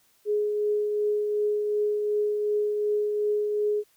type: tone with tremolo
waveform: sine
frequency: 418.4 Hz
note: G#4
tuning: 13 cents sharp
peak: -21 dBFS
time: 0.25-3.84 s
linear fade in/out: 50 ms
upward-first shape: triangle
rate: 2.7 Hz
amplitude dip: 35%
effects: white hiss -64 dBFS RMS until 3.96 s